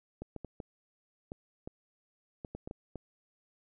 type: clicks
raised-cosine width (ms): 2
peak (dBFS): -27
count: 11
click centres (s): 0.22 / 0.363 / 0.447 / 0.602 / 1.319 / 1.675 / 2.448 / 2.55 / 2.675 / 2.711 / 2.957
effects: none